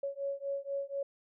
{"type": "beating tone pair", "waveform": "sine", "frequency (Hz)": [554.4, 558.5], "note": ["C#5", "C#5"], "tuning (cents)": [0, 13], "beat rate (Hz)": 4.1, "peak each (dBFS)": [-37, -37], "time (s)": [0.03, 1.03], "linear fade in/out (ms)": 5, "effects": []}